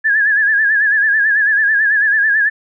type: tone with vibrato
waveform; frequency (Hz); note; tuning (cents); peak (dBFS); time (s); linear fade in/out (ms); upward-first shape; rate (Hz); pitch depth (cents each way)
sine; 1695; G#6; +35; -10; 0.04-2.5; 20; sine; 9.1; 81
effects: none